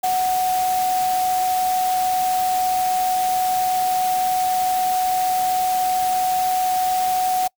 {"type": "tone in noise", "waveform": "sine", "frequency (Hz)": 740, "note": "F#5", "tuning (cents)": 0, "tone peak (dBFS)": -17, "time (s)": [0.03, 7.48], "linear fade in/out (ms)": 10, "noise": "white", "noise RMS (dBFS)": -30, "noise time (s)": [0.03, 7.48], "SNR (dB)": 10, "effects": ["noise-tail reverb RT60 0.1 s tail -25 dB re dry"]}